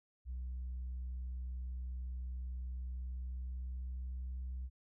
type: tone with pitch glide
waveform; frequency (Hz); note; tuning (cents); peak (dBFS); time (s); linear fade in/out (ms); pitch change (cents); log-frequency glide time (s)
sine; 62.7 to 63.65; B1 to C2; +27 to -47; -37; 0.25-4.7; 50; +26; 2.8-4.53
effects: tanh soft clip ceiling -37 dBFS